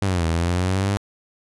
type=exponential two-way sweep; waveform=sawtooth; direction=down then up; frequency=102 to 81 to 102 Hz; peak=-15 dBFS; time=0.02-0.97 s; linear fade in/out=0 ms; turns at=0.26 s; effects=resampled to 24000 Hz